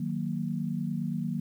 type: chord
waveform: sine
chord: D# minor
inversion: none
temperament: equal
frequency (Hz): 155.56 / 185 / 233.1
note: D#3 / F#3 / A#3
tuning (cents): 0 / 0 / 0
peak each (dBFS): -33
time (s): 0-1.4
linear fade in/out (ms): 5
effects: 10-bit